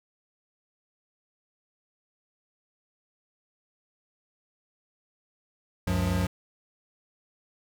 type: tone cluster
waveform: square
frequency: 70.5 / 94.8 / 179.4 Hz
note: C#2 / F#2 / F3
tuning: +30 / +43 / +47 cents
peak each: -32 / -28 / -29 dBFS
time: 5.87-6.27 s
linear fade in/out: 5 ms
effects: none